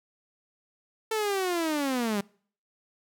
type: linear sweep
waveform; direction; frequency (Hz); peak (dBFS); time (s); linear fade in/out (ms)
sawtooth; down; 446.8 to 195; -22; 1.11-2.21; 5
effects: noise-tail reverb RT60 0.5 s tail -25 dB re dry